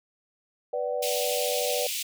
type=chord; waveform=sine; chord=B minor; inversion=none; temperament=equal with one note detuned; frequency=493.9 / 587.3 / 754.7 Hz; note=B4 / D5 / F#5; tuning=0 / 0 / +34 cents; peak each=-29 / -30 / -35 dBFS; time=0.73-1.87 s; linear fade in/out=5 ms
type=high-pass noise; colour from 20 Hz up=pink; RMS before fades=-31 dBFS; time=1.02-2.03 s; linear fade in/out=10 ms; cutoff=2400 Hz; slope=48 dB/octave
effects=none